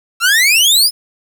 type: exponential sweep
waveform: sawtooth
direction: up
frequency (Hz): 1318.5 to 5240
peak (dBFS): -5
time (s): 0.2-0.91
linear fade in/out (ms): 50
effects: 7-bit